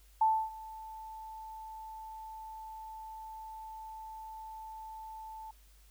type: tone with ADSR envelope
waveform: sine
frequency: 880 Hz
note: A5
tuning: in tune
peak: -22 dBFS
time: 0.21-5.51 s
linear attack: 6 ms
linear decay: 280 ms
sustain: -21 dB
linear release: 4 ms
effects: added 50 Hz sine -58 dBFS peak until 5.9 s + white hiss -66 dBFS RMS until 5.9 s